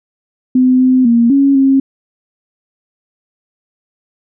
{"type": "tone with pitch steps", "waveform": "sine", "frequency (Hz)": [255.1, 256.8, 234.2, 276.7, 270.1], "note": ["C4", "C4", "A#3", "C#4", "C#4"], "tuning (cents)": [-44, -32, 8, -3, -45], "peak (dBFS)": -6, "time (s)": [0.55, 1.8], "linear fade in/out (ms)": 5, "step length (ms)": 250, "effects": []}